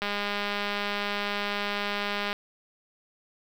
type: click train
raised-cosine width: 0.3 ms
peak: -14 dBFS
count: 472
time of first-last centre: 0.02-2.329 s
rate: 204 Hz
effects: 7-bit